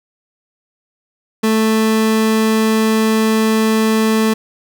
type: tone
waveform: 30% pulse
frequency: 220 Hz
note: A3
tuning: in tune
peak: -9 dBFS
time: 1.43-4.34 s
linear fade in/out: 10 ms
effects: none